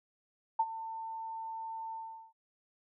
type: tone with ADSR envelope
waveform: sine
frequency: 897 Hz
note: A5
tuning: 33 cents sharp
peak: -23 dBFS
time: 0.59-2.33 s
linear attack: 8 ms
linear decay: 48 ms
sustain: -15 dB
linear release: 400 ms
effects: none